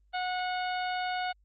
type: harmonic tone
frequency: 731 Hz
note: F#5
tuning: 21 cents flat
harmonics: 1 / 2 / 3 / 4 / 5 / 6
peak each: -31 / -37 / -41 / -43 / -45 / -47 dBFS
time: 0.13-1.33 s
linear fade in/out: 20 ms
effects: added 50 Hz sine -62 dBFS peak until 1.44 s + Opus 24 kbps